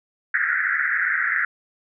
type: band-pass noise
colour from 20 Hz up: white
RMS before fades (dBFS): -22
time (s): 0.34-1.45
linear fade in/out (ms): 5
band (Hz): 1400 to 2000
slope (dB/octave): 96
effects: none